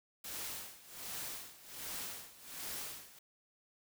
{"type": "noise with tremolo", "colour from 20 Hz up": "white", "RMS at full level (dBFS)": -42, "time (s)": [0.24, 3.19], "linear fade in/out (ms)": 5, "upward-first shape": "sine", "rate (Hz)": 1.3, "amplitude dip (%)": 85, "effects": []}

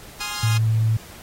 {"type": "chord", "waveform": "10% pulse", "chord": "F minor seventh", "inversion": "first", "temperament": "equal", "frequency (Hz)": [830.6, 1046.5, 1244.5, 1396.9], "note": ["Ab5", "C6", "Eb6", "F6"], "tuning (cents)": [0, 0, 0, 0], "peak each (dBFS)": -24, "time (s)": [0.2, 0.58], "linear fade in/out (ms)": 10}
{"type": "tone", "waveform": "sine", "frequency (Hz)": 111.2, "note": "A2", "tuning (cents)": 19, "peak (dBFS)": -16, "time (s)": [0.43, 0.97], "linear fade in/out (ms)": 5}
{"effects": ["pink hiss -43 dBFS RMS until 1.22 s", "AAC 48 kbps"]}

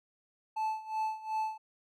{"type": "tone with tremolo", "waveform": "triangle", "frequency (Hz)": 873, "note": "A5", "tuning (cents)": -14, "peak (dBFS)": -27, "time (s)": [0.56, 1.58], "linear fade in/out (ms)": 10, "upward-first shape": "sine", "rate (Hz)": 2.7, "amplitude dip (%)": 85, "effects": []}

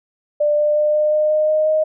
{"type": "tone with pitch steps", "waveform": "sine", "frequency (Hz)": [593, 597.1, 601.3, 605.5, 609.7, 613.9, 618.2, 622.5], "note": ["D5", "D5", "D5", "D#5", "D#5", "D#5", "D#5", "D#5"], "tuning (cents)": [17, 29, 41, -47, -35, -23, -11, 1], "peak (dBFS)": -13, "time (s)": [0.4, 1.84], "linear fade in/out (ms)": 10, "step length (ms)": 180, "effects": []}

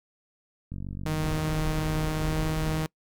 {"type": "click train", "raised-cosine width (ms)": 5, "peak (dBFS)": -24, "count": 30, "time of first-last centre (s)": [0.72, 1.329], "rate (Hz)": 47.6}
{"type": "tone with pitch glide", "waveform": "sawtooth", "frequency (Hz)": [155.56, 156.91], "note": ["D#3", "D#3"], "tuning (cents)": [0, 15], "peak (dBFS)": -23, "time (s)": [1.06, 2.86], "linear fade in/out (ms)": 0, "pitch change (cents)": 15, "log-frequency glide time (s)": [2.18, 2.48]}
{"type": "noise", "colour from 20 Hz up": "brown", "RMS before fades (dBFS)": -32, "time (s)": [1.2, 2.87], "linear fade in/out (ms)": 50}
{"effects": ["noise-tail reverb RT60 0.1 s tail -25 dB re dry"]}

